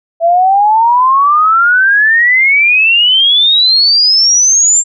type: exponential sweep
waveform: sine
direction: up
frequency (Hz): 659.3 to 7459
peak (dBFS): -5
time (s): 0.2-4.84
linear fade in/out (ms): 50
effects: none